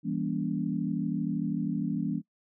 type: chord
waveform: sine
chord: E diminished seventh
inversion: none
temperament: just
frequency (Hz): 164.81 / 197.78 / 237.3 / 284.8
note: E3 / G3 / Bb3 / Db4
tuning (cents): 0 / +16 / +31 / +47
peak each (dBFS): -33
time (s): 0.03-2.22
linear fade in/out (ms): 50
effects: noise-tail reverb RT60 0.1 s tail -21 dB re dry